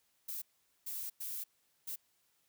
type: noise bursts at uneven times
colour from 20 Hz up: violet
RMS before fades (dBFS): -41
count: 4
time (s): 0.28-0.42 / 0.86-1.1 / 1.2-1.44 / 1.87-1.96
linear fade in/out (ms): 10
effects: white hiss -75 dBFS RMS until 2.48 s